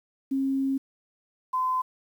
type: tone pair in turn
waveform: sine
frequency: 270 / 1023.8 Hz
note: C#4 / C6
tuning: -45 / -38 cents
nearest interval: octave + major seventh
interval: 2307 cents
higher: second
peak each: -23 dBFS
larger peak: neither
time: 0.31-0.78 / 1.53-1.82 s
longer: first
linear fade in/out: 10 ms
effects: 9-bit